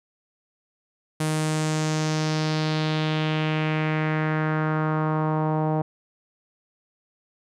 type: tone with low-pass filter sweep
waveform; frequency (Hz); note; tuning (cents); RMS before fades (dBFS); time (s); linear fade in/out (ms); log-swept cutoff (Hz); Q
sawtooth; 155.56; D#3; 0; -24; 1.2-5.82; 5; 10000 to 780; 2.3
effects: none